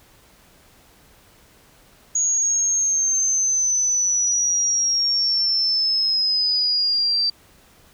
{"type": "linear sweep", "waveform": "sine", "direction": "down", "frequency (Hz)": [6700, 4662], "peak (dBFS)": -17, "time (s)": [2.15, 7.3], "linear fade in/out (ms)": 5, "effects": ["pink hiss -53 dBFS RMS until 7.93 s"]}